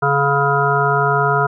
harmonic tone, 140.9 Hz, C#3, 29 cents sharp, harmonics 1 / 3 / 5 / 7 / 9 / 10, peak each -20 / -20 / -20 / -20 / -20 / -20 dBFS, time 0.02-1.47 s, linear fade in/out 10 ms, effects none

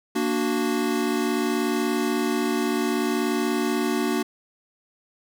square chord, Bb augmented, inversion none, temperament equal, 233.1 / 293.7 / 370 Hz, Bb3 / D4 / F#4, 0 / 0 / 0 cents, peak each -27 dBFS, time 0.15-4.23 s, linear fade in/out 10 ms, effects none

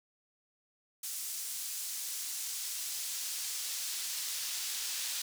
brown noise with high-pass filter sweep, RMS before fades -38 dBFS, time 1.03-5.22 s, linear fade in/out 5 ms, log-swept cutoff 7700 to 4700 Hz, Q 0.89, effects none

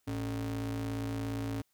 square ring-modulated tone, 82.7 Hz, E2, 6 cents sharp, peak -31 dBFS, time 0.07-1.62 s, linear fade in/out 10 ms, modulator 194 Hz, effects white hiss -75 dBFS RMS until 1.73 s

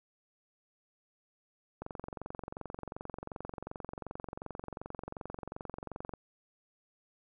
click train, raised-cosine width 1 ms, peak -26 dBFS, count 99, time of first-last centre 1.82-6.137 s, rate 22.7 Hz, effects none

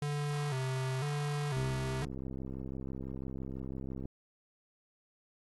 square tone with vibrato, 138.3 Hz, C#3, 4 cents flat, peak -33 dBFS, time 0.02-2.05 s, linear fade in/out 2 ms, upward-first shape square, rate 1 Hz, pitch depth 96 cents each way
click train, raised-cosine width 3 ms, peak -29 dBFS, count 165, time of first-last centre 1.57-4.055 s, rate 66 Hz
effects AAC 32 kbps

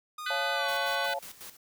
45% pulse tone with pitch glide, 1229 to 1114.1 Hz, D#6 to C#6, -22 to +8 cents, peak -37 dBFS, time 0.18-1.06 s, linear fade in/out 5 ms, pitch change -170 cents, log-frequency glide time 0.53-0.68 s
harmonic tone, 499.5 Hz, B4, 20 cents sharp, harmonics 3 / 4 / 5 / 6 / 7 / 8 / 9, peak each -32 / -40 / -41 / -41 / -40 / -40 / -45 dBFS, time 0.26-1.14 s, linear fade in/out 5 ms
sine chord, Db augmented, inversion none, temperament just, 554.4 / 693 / 866.2 Hz, Db5 / F5 / A5, 0 / -14 / -27 cents, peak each -35 dBFS, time 0.3-1.19 s, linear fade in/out 5 ms
white noise with tremolo, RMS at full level -44 dBFS, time 0.68-1.57 s, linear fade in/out 5 ms, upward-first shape square, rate 5.5 Hz, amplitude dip 70%
effects none

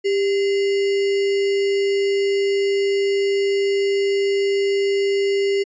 sine tone with sample-and-hold, 396.6 Hz, G4, 20 cents sharp, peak -16 dBFS, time 0.04-5.64 s, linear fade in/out 20 ms, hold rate 2450 Hz, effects resampled to 16000 Hz

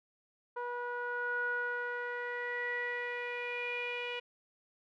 sawtooth tone with low-pass filter sweep, 485.6 Hz, B4, 29 cents flat, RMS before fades -37 dBFS, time 0.56-4.2 s, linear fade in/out 10 ms, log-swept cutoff 1200 to 2700 Hz, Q 8.7, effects none

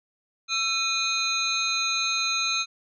sine tone cluster, 1335 / 2476 / 3706 / 4051 / 6400 Hz, E6 / D#7 / A#7 / B7 / G8, +22 / -9 / -11 / +43 / +35 cents, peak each -31 / -28 / -34 / -27 / -32 dBFS, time 0.48-2.66 s, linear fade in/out 50 ms, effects none

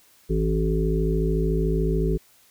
harmonic tone, 53.7 Hz, A1, 41 cents flat, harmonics 1 / 3 / 5 / 7 / 8, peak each -23 / -25 / -32 / -27 / -29 dBFS, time 0.29-2.18 s, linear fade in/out 20 ms, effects white hiss -57 dBFS RMS until 2.5 s

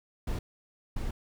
brown noise bursts at uneven times, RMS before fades -32 dBFS, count 2, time 0.27-0.39 / 0.96-1.11 s, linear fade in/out 5 ms, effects none

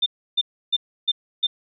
sine tone bursts, 3588 Hz, A7, 33 cents sharp, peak -16 dBFS, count 5, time 0.02-1.47 s, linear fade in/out 10 ms, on 42 ms, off 310 ms, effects none

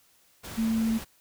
sine tone in noise, 224.2 Hz, A3, 33 cents sharp, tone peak -23 dBFS, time 0.57-0.99 s, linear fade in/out 20 ms, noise pink, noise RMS -40 dBFS, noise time 0.43-1.05 s, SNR +14 dB, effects white hiss -63 dBFS RMS until 1.2 s

